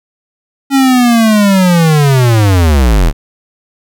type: linear sweep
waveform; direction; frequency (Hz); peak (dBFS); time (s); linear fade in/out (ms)
square; down; 277.2 to 34.45; -6; 0.7-3.13; 50
effects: none